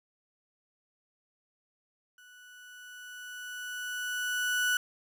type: tone with level ramp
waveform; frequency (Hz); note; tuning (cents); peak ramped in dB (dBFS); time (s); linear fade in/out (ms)
35% pulse; 1480; F#6; 0; -52 to -23; 2.18-4.77; 2
effects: none